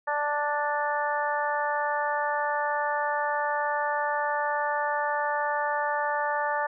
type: harmonic tone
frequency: 293.7 Hz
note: D4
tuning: in tune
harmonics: 2 / 3 / 4 / 5 / 6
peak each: -31 / -28 / -33 / -35 / -32 dBFS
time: 0.07-6.67 s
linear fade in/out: 10 ms
effects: none